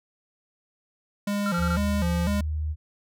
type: tone with vibrato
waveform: square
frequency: 187.8 Hz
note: F#3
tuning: 26 cents sharp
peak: -25 dBFS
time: 1.27-2.41 s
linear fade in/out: 5 ms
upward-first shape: square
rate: 2 Hz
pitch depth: 140 cents each way
type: tone bursts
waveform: triangle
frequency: 1376 Hz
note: F6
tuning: 26 cents flat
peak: -26 dBFS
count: 4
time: 1.46-1.759 s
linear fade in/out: 2 ms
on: 56 ms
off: 25 ms
type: tone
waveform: sine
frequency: 76.8 Hz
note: D#2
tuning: 22 cents flat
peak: -25 dBFS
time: 1.57-2.76 s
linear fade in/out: 50 ms
effects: none